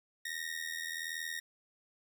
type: ring-modulated tone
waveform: sawtooth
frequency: 1864.7 Hz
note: A#6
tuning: in tune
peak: -31 dBFS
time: 0.25-1.4 s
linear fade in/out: 5 ms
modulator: 40.6 Hz
effects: none